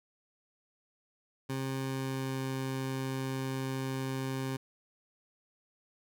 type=tone with pitch glide; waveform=20% pulse; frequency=133.6 to 132.75 Hz; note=C3 to C3; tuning=+36 to +25 cents; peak=-28 dBFS; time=1.49-4.57 s; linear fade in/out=10 ms; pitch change=-11 cents; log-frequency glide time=1.79-2.41 s; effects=none